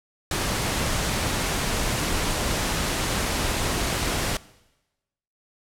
pink noise, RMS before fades -25 dBFS, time 0.31-4.37 s, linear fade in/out 2 ms, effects noise-tail reverb RT60 1.0 s tail -20 dB re dry + low-pass 11000 Hz 12 dB/octave

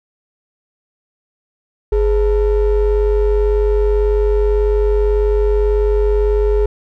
triangle ring-modulated tone, 233.1 Hz, A#3, in tune, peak -6 dBFS, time 1.92-6.66 s, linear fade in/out 5 ms, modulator 184 Hz, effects none

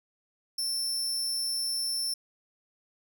sawtooth tone, 5370 Hz, E8, 31 cents sharp, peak -26 dBFS, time 0.58-2.14 s, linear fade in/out 5 ms, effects none

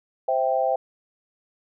sine chord, C major, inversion none, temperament equal, 523.3 / 659.3 / 784 Hz, C5 / E5 / G5, 0 / 0 / 0 cents, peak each -24 dBFS, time 0.28-0.76 s, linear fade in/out 5 ms, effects none

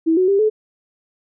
sine tone with pitch steps, 324.8 / 369.8 / 396.3 / 431.1 Hz, E4 / F#4 / G4 / A4, -26 / -1 / +19 / -35 cents, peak -12 dBFS, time 0.06-0.5 s, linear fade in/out 20 ms, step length 110 ms, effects none

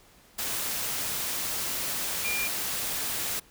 sine tone in noise, 2400 Hz, D7, 37 cents sharp, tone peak -29 dBFS, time 2.24-2.48 s, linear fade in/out 10 ms, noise white, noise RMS -31 dBFS, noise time 0.38-3.4 s, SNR -1 dB, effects pink hiss -57 dBFS RMS until 3.5 s

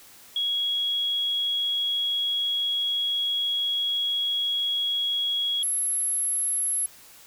sine tone pair in turn, 3322 / 11174 Hz, G#7 / F9, 0 / 0 cents, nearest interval octave + major sixth, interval 2100 cents, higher second, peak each -23 dBFS, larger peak neither, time 0.36-5.63 / 5.63-6.86 s, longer first, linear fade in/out 2 ms, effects white hiss -50 dBFS RMS until 7.26 s

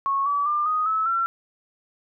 sine tone with pitch steps, 1100 / 1146.7 / 1195.4 / 1246.2 / 1299.1 / 1354.3 Hz, C#6 / D6 / D6 / D#6 / E6 / E6, -14 / -42 / +30 / +2 / -26 / +46 cents, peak -20 dBFS, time 0.06-1.26 s, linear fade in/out 0 ms, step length 200 ms, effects none

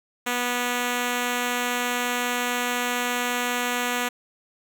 5% pulse tone, 244.8 Hz, B3, 15 cents flat, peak -12 dBFS, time 0.26-4.09 s, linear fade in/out 10 ms, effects none

